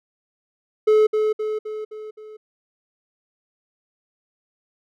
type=tone with echo; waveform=triangle; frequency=430 Hz; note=A4; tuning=40 cents flat; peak=-10 dBFS; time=0.87-1.07 s; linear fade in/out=10 ms; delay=260 ms; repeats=5; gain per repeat=-5 dB; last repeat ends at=2.37 s; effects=none